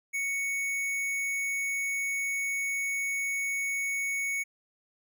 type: tone with tanh clipping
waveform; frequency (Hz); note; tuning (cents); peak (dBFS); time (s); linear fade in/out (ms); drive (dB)
sine; 2222; C#7; +4; -30; 0.13-4.44; 20; 17
effects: none